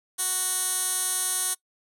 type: tone with band-pass filter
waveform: 15% pulse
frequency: 370 Hz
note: F#4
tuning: in tune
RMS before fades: -27 dBFS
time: 0.18-1.55 s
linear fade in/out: 20 ms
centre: 9700 Hz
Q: 2.8
effects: noise-tail reverb RT60 0.1 s tail -23 dB re dry